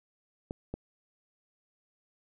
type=clicks; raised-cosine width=2 ms; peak=-22 dBFS; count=2; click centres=0.509 / 0.74 s; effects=none